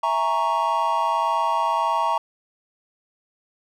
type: chord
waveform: triangle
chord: A# half-diminished seventh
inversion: second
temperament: equal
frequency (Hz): 659.3 / 830.6 / 932.3 / 1108.7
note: E5 / G#5 / A#5 / C#6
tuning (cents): 0 / 0 / 0 / 0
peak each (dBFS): -26 / -26 / -20 / -23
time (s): 0.03-2.18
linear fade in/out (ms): 5
effects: none